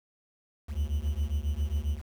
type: beating tone pair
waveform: triangle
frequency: 69.3 / 76.7 Hz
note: C#2 / D#2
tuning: 0 / -24 cents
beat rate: 7.4 Hz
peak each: -28 / -28 dBFS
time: 0.68-2.02 s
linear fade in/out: 50 ms
effects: 8-bit